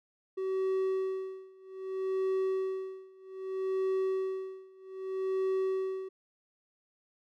triangle tone with tremolo, 380 Hz, F#4, 46 cents sharp, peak -25 dBFS, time 0.37-6.09 s, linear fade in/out 10 ms, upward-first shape sine, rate 0.63 Hz, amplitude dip 95%, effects none

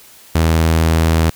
sawtooth tone with vibrato, 81.1 Hz, E2, 28 cents flat, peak -7 dBFS, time 0.35-1.3 s, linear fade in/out 5 ms, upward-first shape sine, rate 20 Hz, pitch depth 25 cents each way, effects white hiss -43 dBFS RMS until 1.35 s

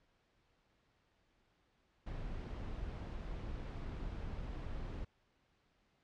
brown noise, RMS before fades -43 dBFS, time 2.06-5.05 s, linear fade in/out 10 ms, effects pink hiss -75 dBFS RMS until 6.03 s + low-pass 4000 Hz 12 dB/octave

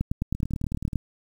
two click trains, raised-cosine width 5 ms, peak -12 / -19 dBFS, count 10 / 12, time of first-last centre 0.01-0.957 / 0.35-0.932 s, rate 9.5 / 18.9 Hz, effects 8-bit

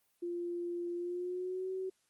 sine tone with pitch glide, 347.4 to 376.7 Hz, F4 to F#4, -9 to +31 cents, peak -35 dBFS, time 0.22-1.9 s, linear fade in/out 10 ms, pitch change +140 cents, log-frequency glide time 0.96-1.71 s, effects white hiss -75 dBFS RMS until 2.09 s + Opus 32 kbps

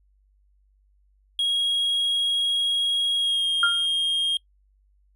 triangle tone with pitch glide, 3291 to 3234 Hz, G#7 to G#7, -16 to -47 cents, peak -19 dBFS, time 1.39-4.37 s, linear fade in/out 2 ms, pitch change -31 cents, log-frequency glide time 3.18-3.46 s
sine tone with exponential decay, 1396.9 Hz, F6, in tune, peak -14 dBFS, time 3.63-3.86 s, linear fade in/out 2 ms, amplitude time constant 48 ms
effects noise-tail reverb RT60 0.1 s tail -23 dB re dry + added 49 Hz sine -59 dBFS peak until 5.15 s

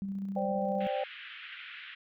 sine tone with tremolo, 196 Hz, G3, in tune, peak -32 dBFS, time 0.02-0.87 s, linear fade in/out 0 ms, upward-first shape square, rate 15 Hz, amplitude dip 25%
sine chord, C suspended second, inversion none, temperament equal, 523.3 / 587.3 / 784 Hz, C5 / D5 / G5, 0 / 0 / 0 cents, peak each -34 dBFS, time 0.36-1.04 s, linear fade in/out 5 ms
white band-pass noise, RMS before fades -46 dBFS, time 0.8-1.95 s, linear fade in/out 10 ms, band 1400 to 3200 Hz, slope 48 dB/octave
effects none

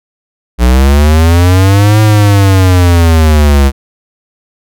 square linear two-way sweep, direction up then down, 58.7 to 108.5 to 67.2 Hz, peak -4 dBFS, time 0.58-3.72 s, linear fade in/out 50 ms, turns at 2.01 s, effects none

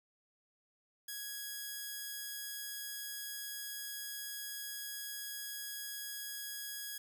5% pulse tone, 1661.2 Hz, G#6, in tune, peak -30 dBFS, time 1.08-6.98 s, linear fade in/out 5 ms, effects none

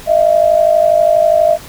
sine tone pair together, 622.3 / 674.6 Hz, D#5 / E5, 0 / +40 cents, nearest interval minor second, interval 140 cents, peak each -10 dBFS, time 0.06-1.58 s, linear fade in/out 50 ms, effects pink hiss -34 dBFS RMS until 1.68 s

